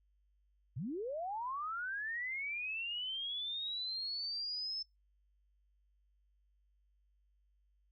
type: linear sweep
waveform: sine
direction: up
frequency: 101.8 to 5280 Hz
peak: -37 dBFS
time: 0.76-4.83 s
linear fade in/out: 10 ms
effects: noise-tail reverb RT60 0.2 s tail -26 dB re dry + added 50 Hz sine -70 dBFS peak until 7.91 s